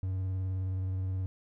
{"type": "tone with vibrato", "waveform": "triangle", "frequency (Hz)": 93.9, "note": "F#2", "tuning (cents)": 26, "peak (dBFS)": -28, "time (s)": [0.03, 1.26], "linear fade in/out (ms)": 0, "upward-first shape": "square", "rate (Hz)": 19, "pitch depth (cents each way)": 19, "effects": []}